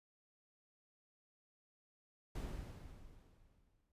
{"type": "noise with exponential decay", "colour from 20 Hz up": "brown", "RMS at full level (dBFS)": -40, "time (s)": [2.35, 3.92], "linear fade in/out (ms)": 5, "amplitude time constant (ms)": 340, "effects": ["resampled to 32000 Hz"]}